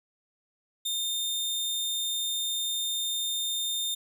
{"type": "tone", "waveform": "sawtooth", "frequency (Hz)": 3631, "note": "A#7", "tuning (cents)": -46, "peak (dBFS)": -25, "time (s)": [0.85, 3.95], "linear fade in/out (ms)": 10, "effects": []}